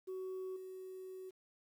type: tone with level steps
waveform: sine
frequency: 374.7 Hz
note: F#4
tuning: 22 cents sharp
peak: -38 / -45 dBFS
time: 0.07-1.31 s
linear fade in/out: 20 ms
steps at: 0.56 s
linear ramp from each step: 5 ms
effects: tanh soft clip ceiling -39 dBFS + 11-bit